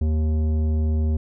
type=tone with tanh clipping; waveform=sine; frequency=77.78 Hz; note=D#2; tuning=in tune; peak=-20 dBFS; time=0.01-1.17 s; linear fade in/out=5 ms; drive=12 dB; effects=none